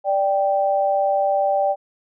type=tone pair together; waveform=sine; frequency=587.3 / 784 Hz; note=D5 / G5; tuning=0 / 0 cents; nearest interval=perfect fourth; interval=500 cents; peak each=-19 dBFS; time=0.04-1.76 s; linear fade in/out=50 ms; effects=none